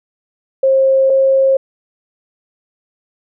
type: tone pair in turn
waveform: sine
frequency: 534 / 536.3 Hz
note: C5 / C5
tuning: +35 / +43 cents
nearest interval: unison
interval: 8 cents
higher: second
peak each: -8 dBFS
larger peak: neither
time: 0.63-1.1 / 1.1-1.57 s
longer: neither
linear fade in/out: 5 ms
effects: none